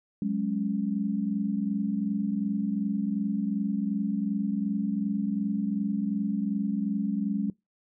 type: chord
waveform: sine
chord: F# suspended second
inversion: none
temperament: equal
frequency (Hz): 185 / 207.7 / 277.2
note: F#3 / G#3 / C#4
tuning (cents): 0 / 0 / 0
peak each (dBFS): -32 / -27 / -33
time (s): 0.22-7.5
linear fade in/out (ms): 2
effects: noise-tail reverb RT60 0.2 s tail -24 dB re dry